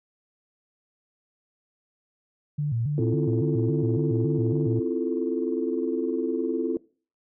sine tone with vibrato, 130.5 Hz, C3, 4 cents flat, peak -23 dBFS, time 2.58-4.8 s, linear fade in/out 10 ms, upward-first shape square, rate 3.6 Hz, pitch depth 210 cents each way
sine chord, F major seventh, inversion second, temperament equal, 261.6 / 329.6 / 349.2 / 440 Hz, C4 / E4 / F4 / A4, 0 / 0 / 0 / 0 cents, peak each -29 dBFS, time 2.98-6.77 s, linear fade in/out 2 ms
effects noise-tail reverb RT60 0.4 s tail -22 dB re dry + tanh soft clip ceiling -12 dBFS

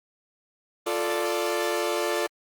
sawtooth chord, D minor, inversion first, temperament equal, 349.2 / 440 / 587.3 Hz, F4 / A4 / D5, 0 / 0 / 0 cents, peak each -25 dBFS, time 0.86-2.27 s, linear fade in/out 10 ms, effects Opus 24 kbps

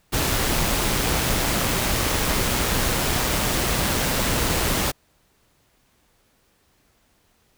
pink noise with amplitude modulation, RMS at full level -21 dBFS, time 0.12-4.92 s, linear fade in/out 20 ms, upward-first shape sine, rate 124 Hz, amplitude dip 25%, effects pink hiss -63 dBFS RMS until 7.57 s

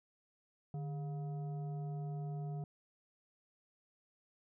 sine tone with frequency modulation, 150 Hz, D3, 37 cents sharp, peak -38 dBFS, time 0.74-2.64 s, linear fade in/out 2 ms, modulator 560 Hz, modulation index 0.4, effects none

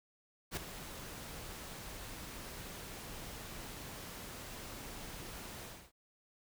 pink noise with ADSR envelope, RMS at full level -36 dBFS, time 0.51-5.92 s, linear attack 60 ms, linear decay 4 ms, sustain -11 dB, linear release 280 ms, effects none

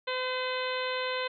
harmonic tone, 510 Hz, C5, 44 cents flat, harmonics 1 / 2 / 3 / 4 / 5 / 6 / 7 / 8, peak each -33 / -36 / -38 / -39 / -40 / -41 / -41 / -42 dBFS, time 0.07-1.28 s, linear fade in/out 10 ms, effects none

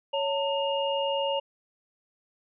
sine tone cluster, 557 / 905 / 2841 Hz, C#5 / A5 / F7, +8 / +48 / +29 cents, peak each -27 / -31 / -32 dBFS, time 0.13-1.4 s, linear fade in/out 10 ms, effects none

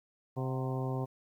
harmonic tone with a mistuned harmonic, 130.81 Hz, C3, in tune, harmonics 1 / 2 / 3 / 4 / 5 / 6 / 7 / 8, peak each -33 / -40 / -40 / -43 / -46 / -45 / -46 / -48 dBFS, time 0.36-1.06 s, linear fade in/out 20 ms, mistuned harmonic 6, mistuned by -63 cents, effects 11-bit

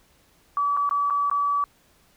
sine tone with dropouts, 1147 Hz, D6, 41 cents flat, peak -20 dBFS, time 0.57-1.64 s, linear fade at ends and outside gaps 1 ms, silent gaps 0.767-0.772 / 0.892-0.91 / 1.1-1.106 / 1.299-1.313 s, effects pink hiss -60 dBFS RMS until 2.16 s

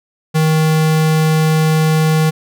square tone, 157.3 Hz, D#3, 19 cents sharp, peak -11 dBFS, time 0.34-2.31 s, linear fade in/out 20 ms, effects none

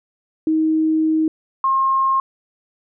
sine tone pair in turn, 315.7 / 1069.9 Hz, D#4 / C6, +25 / +38 cents, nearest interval octave + major sixth, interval 2113 cents, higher second, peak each -14 dBFS, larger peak neither, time 0.47-1.28 / 1.64-2.2 s, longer first, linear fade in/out 2 ms, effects none

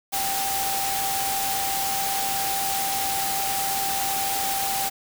sine tone in noise, 784 Hz, G5, in tune, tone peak -27 dBFS, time 0.12-4.9 s, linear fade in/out 20 ms, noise white, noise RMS -27 dBFS, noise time 0.12-4.9 s, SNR -3 dB, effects none

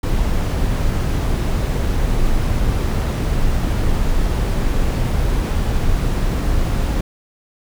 brown noise, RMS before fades -17 dBFS, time 0.03-7.01 s, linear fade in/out 5 ms, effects none

